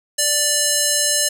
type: tone with band-pass filter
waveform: square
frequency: 587 Hz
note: D5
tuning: 1 cent flat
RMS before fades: -18 dBFS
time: 0.18-1.29 s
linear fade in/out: 10 ms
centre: 8000 Hz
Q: 1.5
effects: none